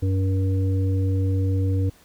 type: harmonic tone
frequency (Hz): 95.2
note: F#2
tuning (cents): +50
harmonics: 1 / 3 / 5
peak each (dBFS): -19 / -29 / -33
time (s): 0.02-1.9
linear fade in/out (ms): 10
effects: pink hiss -54 dBFS RMS until 2.04 s